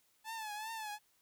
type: tone with vibrato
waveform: sawtooth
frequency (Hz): 868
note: A5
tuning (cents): -24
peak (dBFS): -37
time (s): 0.24-0.99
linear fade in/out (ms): 50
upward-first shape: triangle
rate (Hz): 2.6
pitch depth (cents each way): 90
effects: white hiss -73 dBFS RMS until 1.21 s